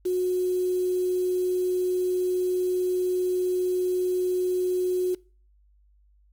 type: tone with quantisation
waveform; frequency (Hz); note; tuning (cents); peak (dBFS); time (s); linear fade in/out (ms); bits
sine; 364.4; F#4; -26; -22; 0.05-5.15; 10; 7
effects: noise-tail reverb RT60 0.4 s tail -23 dB re dry + added 50 Hz sine -57 dBFS peak until 6.32 s